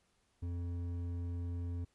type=tone with hard clipping; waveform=sine; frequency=87 Hz; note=F2; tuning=6 cents flat; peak=-38 dBFS; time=0.42-1.85 s; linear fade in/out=10 ms; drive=8 dB; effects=pink hiss -75 dBFS RMS until 1.94 s + resampled to 24000 Hz